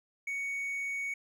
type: tone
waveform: triangle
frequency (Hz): 2231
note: C#7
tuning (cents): +11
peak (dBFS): -31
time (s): 0.27-1.14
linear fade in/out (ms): 5
effects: none